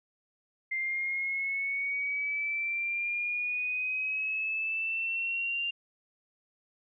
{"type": "exponential sweep", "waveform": "sine", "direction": "up", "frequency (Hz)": [2093, 2794], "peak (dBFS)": -29, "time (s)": [0.71, 5.71], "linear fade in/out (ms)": 10, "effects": []}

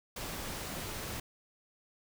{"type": "noise", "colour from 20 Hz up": "pink", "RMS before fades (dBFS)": -40, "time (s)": [0.16, 1.2], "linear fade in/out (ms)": 5, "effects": []}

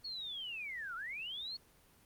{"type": "linear two-way sweep", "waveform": "sine", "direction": "down then up", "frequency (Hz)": [4405, 1313, 4405], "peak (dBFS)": -40, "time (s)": [0.04, 1.57], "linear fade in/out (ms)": 10, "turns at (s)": 0.95, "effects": ["pink hiss -65 dBFS RMS until 2.05 s", "Opus 24 kbps"]}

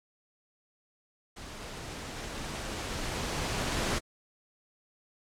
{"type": "noise with level ramp", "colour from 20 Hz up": "pink", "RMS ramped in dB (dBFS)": [-44, -30], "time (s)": [1.36, 3.99], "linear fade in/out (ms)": 10, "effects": ["low-pass 8000 Hz 12 dB/octave", "AAC 64 kbps"]}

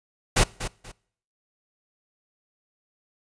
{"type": "noise with echo", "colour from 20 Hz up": "pink", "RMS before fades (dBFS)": -18, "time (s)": [0.36, 0.44], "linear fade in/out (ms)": 10, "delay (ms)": 240, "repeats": 2, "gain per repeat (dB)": -12, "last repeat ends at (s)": 0.92, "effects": ["noise-tail reverb RT60 0.6 s tail -23 dB re dry", "resampled to 22050 Hz"]}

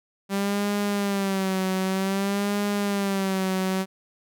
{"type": "tone with vibrato", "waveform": "sawtooth", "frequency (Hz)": 196, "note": "G3", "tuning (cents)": 0, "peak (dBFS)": -19, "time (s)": [0.29, 3.86], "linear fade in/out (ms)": 50, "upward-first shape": "sine", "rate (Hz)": 0.53, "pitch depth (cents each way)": 72, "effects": []}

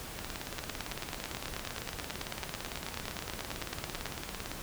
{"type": "two click trains", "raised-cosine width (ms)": 0.2, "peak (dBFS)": [-18, -20], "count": [33, 78], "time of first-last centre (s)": [[0.59, 4.057], [0.19, 4.516]], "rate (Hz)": [9.23, 17.8], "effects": ["pink hiss -43 dBFS RMS until 4.62 s"]}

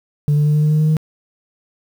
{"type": "tone with pitch steps", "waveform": "sine", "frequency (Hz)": [146.83, 148.11, 149.4, 150.7, 152.01, 153.33, 154.67, 156.01], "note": ["D3", "D3", "D3", "D3", "D#3", "D#3", "D#3", "D#3"], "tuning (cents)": [0, 15, 30, 45, -40, -25, -10, 5], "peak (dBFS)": -9, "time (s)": [0.28, 0.968], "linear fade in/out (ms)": 0, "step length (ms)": 86, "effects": ["tanh soft clip ceiling -10 dBFS", "7-bit"]}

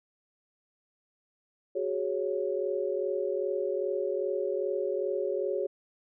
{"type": "chord", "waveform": "sine", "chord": "F# suspended second", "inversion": "none", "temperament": "equal with one note detuned", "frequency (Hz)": [372.8, 415.3, 554.4], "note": ["F#4", "G#4", "C#5"], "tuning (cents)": [13, 0, 0], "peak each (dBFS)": -32, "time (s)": [1.75, 5.67], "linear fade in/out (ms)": 10, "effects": []}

